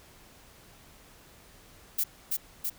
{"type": "noise with echo", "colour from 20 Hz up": "violet", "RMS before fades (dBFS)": -27, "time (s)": [1.98, 2.04], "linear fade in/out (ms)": 10, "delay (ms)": 330, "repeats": 2, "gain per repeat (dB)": -2, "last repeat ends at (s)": 2.7, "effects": ["pink hiss -55 dBFS RMS until 2.78 s"]}